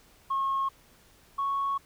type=tone pair in turn; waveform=sine; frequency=1085 / 1107.2 Hz; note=C#6 / C#6; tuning=-37 / -2 cents; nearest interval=unison; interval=35 cents; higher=second; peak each=-24 / -25 dBFS; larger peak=first; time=0.3-0.69 / 1.38-1.78 s; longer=second; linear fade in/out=10 ms; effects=tanh soft clip ceiling -22 dBFS + pink hiss -59 dBFS RMS until 1.85 s